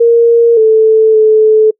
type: tone with pitch steps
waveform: sine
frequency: 466.5 / 439.7 / 434.1 Hz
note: A#4 / A4 / A4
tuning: +1 / -1 / -23 cents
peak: -3 dBFS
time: 0-1.71 s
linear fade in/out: 10 ms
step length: 570 ms
effects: noise-tail reverb RT60 0.1 s tail -26 dB re dry